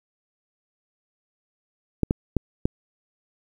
clicks, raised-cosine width 3 ms, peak -7 dBFS, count 4, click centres 2.033 / 2.109 / 2.367 / 2.655 s, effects 8-bit

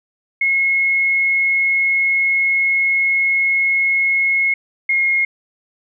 sine tone pair in turn, 2170 / 2150 Hz, C#7 / C7, -37 / +47 cents, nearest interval unison, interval 16 cents, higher first, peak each -13 dBFS, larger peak neither, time 0.41-4.54 / 4.89-5.25 s, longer first, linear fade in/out 5 ms, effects none

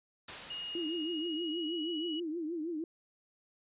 white noise with exponential decay, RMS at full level -40 dBFS, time 0.28-2.22 s, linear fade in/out 5 ms, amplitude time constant 420 ms
sine tone with pitch glide, 2863 to 2921 Hz, F7 to F#7, +42 to -23 cents, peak -38 dBFS, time 0.5-2.2 s, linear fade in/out 5 ms, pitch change +35 cents, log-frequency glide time 0.87-1.92 s
sine tone with vibrato, 325.7 Hz, E4, 21 cents flat, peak -34 dBFS, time 0.75-2.84 s, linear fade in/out 2 ms, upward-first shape triangle, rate 6.3 Hz, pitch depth 160 cents each way
effects resampled to 8000 Hz

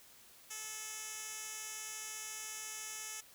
10% pulse tone with band-pass filter, 434.2 Hz, A4, 23 cents flat, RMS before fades -45 dBFS, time 0.5-3.21 s, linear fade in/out 10 ms, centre 8000 Hz, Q 1.4, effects white hiss -60 dBFS RMS until 3.34 s

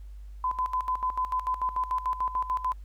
sine tone with tremolo, 1014 Hz, B5, 45 cents sharp, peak -24 dBFS, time 0.44-2.73 s, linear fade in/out 2 ms, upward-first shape square, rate 6.8 Hz, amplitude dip 75%, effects added 50 Hz sine -40 dBFS peak until 2.84 s + pink hiss -68 dBFS RMS until 2.84 s

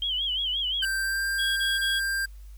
sine tone with vibrato, 3136 Hz, G7, in tune, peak -25 dBFS, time 0.02-0.85 s, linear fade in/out 2 ms, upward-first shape sine, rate 5.7 Hz, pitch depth 110 cents each way
square tone with pitch glide, 1568 to 1588.1 Hz, G6 to G6, 0 to +22 cents, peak -26 dBFS, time 0.82-2.26 s, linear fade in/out 10 ms, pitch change +22 cents, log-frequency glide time 0.97-1.27 s
triangle tone bursts, 3322 Hz, G#7, in tune, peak -25 dBFS, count 3, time 1.38-2 s, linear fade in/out 20 ms, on 190 ms, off 25 ms
effects added 50 Hz sine -41 dBFS peak until 2.57 s + white hiss -62 dBFS RMS until 2.57 s

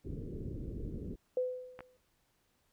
pink low-pass noise, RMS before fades -41 dBFS, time 0.04-1.16 s, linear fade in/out 20 ms, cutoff 460 Hz, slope 48 dB/octave
sine tone with exponential decay, 505 Hz, B4, 39 cents sharp, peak -27 dBFS, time 1.37-1.97 s, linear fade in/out 2 ms, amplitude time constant 130 ms
clicks, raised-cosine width 0.5 ms, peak -31 dBFS, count 2, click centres 1.791 / 1.806 s
effects pink hiss -75 dBFS RMS until 2.72 s

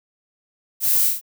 violet noise with echo, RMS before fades -20 dBFS, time 0.8-1.12 s, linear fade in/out 50 ms, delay 31 ms, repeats 3, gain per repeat -3 dB, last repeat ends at 1.213 s, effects none

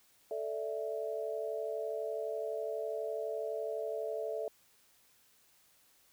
sine chord, A suspended fourth, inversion none, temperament equal, 440 / 587.3 / 659.3 Hz, A4 / D5 / E5, 0 / 0 / 0 cents, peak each -38 / -40 / -39 dBFS, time 0.31-4.48 s, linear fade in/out 2 ms, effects white hiss -67 dBFS RMS until 6.12 s

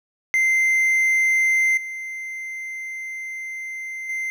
triangle tone with level steps, 2081 Hz, C7, 10 cents flat, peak -14 / -27 / -22 dBFS, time 0.34-4.3 s, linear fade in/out 0 ms, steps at 1.77 / 4.09 s, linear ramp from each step 5 ms, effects none

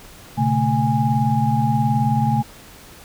sine tone cluster, 121.2 / 140 / 221.6 / 825 Hz, B2 / C#3 / A3 / G#5, -32 / +18 / +13 / -12 cents, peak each -21 dBFS, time 0.37-2.43 s, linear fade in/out 20 ms, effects pink hiss -43 dBFS RMS until 3.04 s

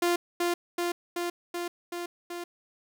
sawtooth tone with echo, 348.1 Hz, F4, 6 cents flat, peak -19 dBFS, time 0.02-0.16 s, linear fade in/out 5 ms, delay 380 ms, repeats 6, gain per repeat -2 dB, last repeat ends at 2.44 s, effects none

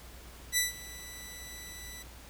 10% pulse tone with ADSR envelope, 1975.5 Hz, B6, in tune, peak -15 dBFS, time 0.52-2.03 s, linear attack 51 ms, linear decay 150 ms, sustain -20 dB, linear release 9 ms, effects added 60 Hz sine -50 dBFS peak until 2.29 s + pink hiss -52 dBFS RMS until 2.29 s

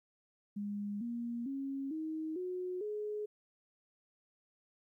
sine tone with pitch steps, 204.5 / 236.3 / 273 / 315.4 / 364.4 / 421 Hz, G#3 / A#3 / C#4 / D#4 / F#4 / G#4, -26 / +24 / -26 / +24 / -26 / +24 cents, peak -36 dBFS, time 0.56-3.26 s, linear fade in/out 10 ms, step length 450 ms, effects 13-bit

